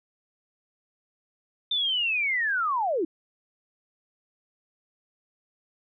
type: linear sweep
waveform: sine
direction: down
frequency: 3603 to 293.7 Hz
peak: -23 dBFS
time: 1.71-3.05 s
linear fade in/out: 5 ms
effects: none